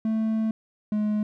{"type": "tone pair in turn", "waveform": "triangle", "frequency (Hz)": [220.6, 211.3], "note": ["A3", "G#3"], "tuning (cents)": [5, 30], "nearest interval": "minor second", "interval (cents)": 75, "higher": "first", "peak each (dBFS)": -20, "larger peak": "neither", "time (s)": [[0.05, 0.51], [0.92, 1.23]], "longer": "first", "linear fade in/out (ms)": 2, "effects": []}